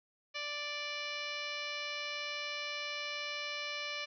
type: harmonic tone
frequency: 587 Hz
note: D5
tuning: 1 cent flat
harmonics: 1 / 2 / 3 / 4 / 5 / 6 / 7 / 8 / 9 / 10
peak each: -47 / -47 / -47 / -41 / -45 / -50 / -47 / -54 / -49 / -56 dBFS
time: 0.34-4.06 s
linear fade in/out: 20 ms
effects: none